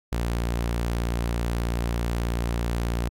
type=tone; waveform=sawtooth; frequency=58.4 Hz; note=A#1; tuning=4 cents sharp; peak=-20 dBFS; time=0.12-3.09 s; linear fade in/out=5 ms; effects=AAC 64 kbps